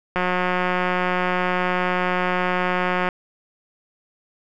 click train, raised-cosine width 0.5 ms, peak -7 dBFS, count 531, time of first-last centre 0.16-3.088 s, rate 181 Hz, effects none

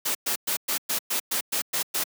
white noise bursts, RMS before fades -26 dBFS, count 10, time 0.05-2.04 s, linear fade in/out 10 ms, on 100 ms, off 110 ms, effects high-pass 200 Hz 12 dB/octave

